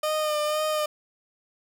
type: tone with vibrato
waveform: 30% pulse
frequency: 609 Hz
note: D#5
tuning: 37 cents flat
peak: -21 dBFS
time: 0.03-0.86 s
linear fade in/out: 5 ms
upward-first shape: sine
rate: 2 Hz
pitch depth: 27 cents each way
effects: none